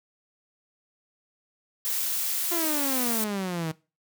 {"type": "noise", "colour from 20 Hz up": "blue", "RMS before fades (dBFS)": -28, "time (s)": [1.85, 3.24], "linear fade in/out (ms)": 0}
{"type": "exponential sweep", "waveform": "sawtooth", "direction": "down", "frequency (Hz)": [349.2, 155.7], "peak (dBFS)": -24, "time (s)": [2.51, 3.72], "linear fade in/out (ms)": 10}
{"effects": ["noise-tail reverb RT60 0.3 s tail -20 dB re dry"]}